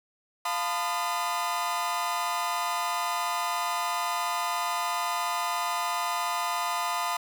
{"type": "tone cluster", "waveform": "40% pulse", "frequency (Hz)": [698, 890, 1010, 1227], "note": ["F5", "A5", "B5", "D#6"], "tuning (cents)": [-1, 20, 39, -25], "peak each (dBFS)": [-33, -34, -30, -32], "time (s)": [0.45, 7.17], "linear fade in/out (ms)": 5, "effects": []}